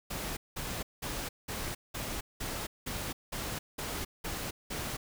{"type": "noise bursts", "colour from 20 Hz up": "pink", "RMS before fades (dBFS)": -37, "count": 11, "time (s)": [0.1, 4.97], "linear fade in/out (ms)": 10, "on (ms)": 270, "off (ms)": 190, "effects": []}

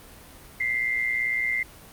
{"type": "tone pair together", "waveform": "sine", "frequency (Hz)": [1982.1, 2100], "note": ["B6", "C7"], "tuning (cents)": [6, 6], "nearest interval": "minor second", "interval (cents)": 100, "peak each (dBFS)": [-29, -24], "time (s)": [0.6, 1.63], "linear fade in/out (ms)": 5, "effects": ["pink hiss -47 dBFS RMS until 1.92 s", "Opus 32 kbps"]}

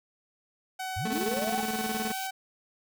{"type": "tone with pitch glide", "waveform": "sawtooth", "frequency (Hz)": [752, 764.3], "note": ["F#5", "G5"], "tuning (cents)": [28, -44], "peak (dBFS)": -29, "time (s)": [0.79, 2.31], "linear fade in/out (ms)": 10, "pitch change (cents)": 28, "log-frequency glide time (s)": [2.08, 2.16]}
{"type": "linear sweep", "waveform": "sine", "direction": "up", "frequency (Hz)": [72, 830.6], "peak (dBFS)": -31, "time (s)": [0.96, 1.62], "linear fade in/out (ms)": 10}
{"type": "tone with tremolo", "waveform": "30% pulse", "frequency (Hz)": 219.4, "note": "A3", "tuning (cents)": -5, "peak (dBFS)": -27, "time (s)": [1.05, 2.12], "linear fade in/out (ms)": 5, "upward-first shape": "square", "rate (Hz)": 19, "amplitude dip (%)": 65}
{"type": "high-pass noise", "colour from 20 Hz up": "white", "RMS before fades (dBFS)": -40, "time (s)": [1.12, 2.27], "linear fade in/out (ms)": 0, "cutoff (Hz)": 2200, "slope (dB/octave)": 96}
{"effects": []}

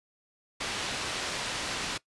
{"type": "low-pass noise", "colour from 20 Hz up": "white", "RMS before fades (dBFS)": -34, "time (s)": [0.6, 1.98], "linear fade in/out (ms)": 10, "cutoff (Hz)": 4500, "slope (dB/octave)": 12, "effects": ["noise-tail reverb RT60 0.1 s tail -20 dB re dry", "resampled to 24000 Hz"]}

